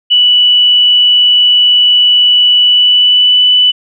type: tone with pitch glide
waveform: sine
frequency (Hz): 2958 to 2984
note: F#7 to F#7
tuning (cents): -1 to +14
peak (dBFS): -4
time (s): 0.1-3.72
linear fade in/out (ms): 20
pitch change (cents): +15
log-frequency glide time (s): 2.61-3.43
effects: none